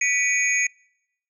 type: tone cluster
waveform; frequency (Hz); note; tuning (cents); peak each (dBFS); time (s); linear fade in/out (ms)
sine; 1973 / 2276 / 2468 / 6630; B6 / C#7 / D#7 / G#8; -2 / +45 / -15 / -4; -24; 0.01-0.67; 5
effects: noise-tail reverb RT60 0.8 s tail -26 dB re dry + tanh soft clip ceiling -8 dBFS

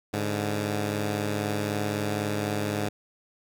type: tone pair together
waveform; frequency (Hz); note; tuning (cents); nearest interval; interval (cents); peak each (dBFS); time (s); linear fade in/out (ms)
10% pulse; 103.87 / 146; G#2 / D3; +1 / -10; tritone; 589; -19 / -26; 0.13-2.89; 10
effects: none

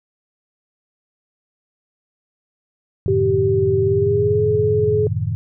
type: chord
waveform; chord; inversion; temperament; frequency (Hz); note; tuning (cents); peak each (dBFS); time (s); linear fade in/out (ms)
sine; F# diminished seventh; none; equal; 92.5 / 110 / 130.81 / 155.56; F#2 / A2 / C3 / Eb3; 0 / 0 / 0 / 0; -24 / -22 / -27 / -26; 3.06-5.35; 0
type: tone with pitch glide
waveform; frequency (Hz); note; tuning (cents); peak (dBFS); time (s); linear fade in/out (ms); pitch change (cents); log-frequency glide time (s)
sine; 388.4 to 423.6; G4 to G#4; -16 to +34; -15; 3.08-5.07; 2; +150; 3.84-4.44
effects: none

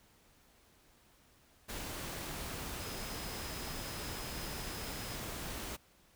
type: tone in noise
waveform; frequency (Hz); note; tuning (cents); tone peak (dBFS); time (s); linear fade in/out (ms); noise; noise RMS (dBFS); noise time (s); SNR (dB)
sine; 5080; D#8; +35; -51; 2.79-5.17; 20; pink; -42; 1.68-5.77; -12
effects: pink hiss -66 dBFS RMS until 6.15 s

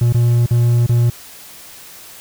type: tone with dropouts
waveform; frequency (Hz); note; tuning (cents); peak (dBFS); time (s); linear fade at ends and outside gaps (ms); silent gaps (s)
triangle; 119.3; A#2; +41; -8; 0.01-1.1; 5; 0.126-0.144 / 0.462-0.508 / 0.865-0.892
effects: white hiss -38 dBFS RMS until 2.2 s

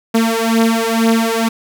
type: beating tone pair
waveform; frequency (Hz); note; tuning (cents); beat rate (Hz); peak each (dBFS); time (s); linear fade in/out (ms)
sawtooth; 225.8 / 227.9; A3 / A#3; +45 / -39; 2.1; -11; 0.14-1.49; 10
effects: none

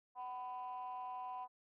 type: ring-modulated tone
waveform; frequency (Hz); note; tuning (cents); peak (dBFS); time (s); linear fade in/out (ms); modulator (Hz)
triangle; 123.47; B2; 0; -36; 0.15-1.48; 50; 875
effects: tanh soft clip ceiling -37 dBFS

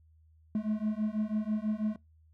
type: beating tone pair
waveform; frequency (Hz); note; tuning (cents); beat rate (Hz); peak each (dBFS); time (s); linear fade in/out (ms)
triangle; 211.4 / 217.5; G#3 / A3; +31 / -20; 6.1; -30; 0.55-1.96; 2
effects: noise-tail reverb RT60 0.2 s tail -23 dB re dry + added 79 Hz sine -59 dBFS peak until 2.33 s

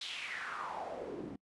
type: noise with band-pass filter sweep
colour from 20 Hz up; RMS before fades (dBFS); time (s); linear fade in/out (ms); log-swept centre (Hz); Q
pink; -42; 0.01-1.36; 5; 3800 to 250; 4.1
effects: noise-tail reverb RT60 0.1 s tail -25 dB re dry + resampled to 24000 Hz

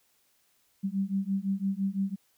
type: beating tone pair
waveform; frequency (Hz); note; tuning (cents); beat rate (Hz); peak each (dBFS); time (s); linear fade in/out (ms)
sine; 192.1 / 198; G3 / G3; -35 / +18; 5.9; -30; 0.83-2.16; 20
effects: white hiss -69 dBFS RMS until 2.37 s

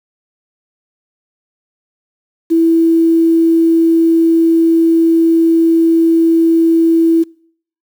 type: tone with quantisation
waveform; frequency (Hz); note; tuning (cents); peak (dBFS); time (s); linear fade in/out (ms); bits
sine; 329.6; E4; 0; -7; 2.5-7.24; 20; 6
effects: noise-tail reverb RT60 0.6 s tail -25 dB re dry

